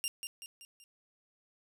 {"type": "tone with echo", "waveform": "15% pulse", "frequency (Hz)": 2794, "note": "F7", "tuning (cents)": 0, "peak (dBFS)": -25, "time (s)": [0.04, 0.08], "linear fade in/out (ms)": 0, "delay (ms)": 190, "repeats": 4, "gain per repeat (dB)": -6, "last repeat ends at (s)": 0.84, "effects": []}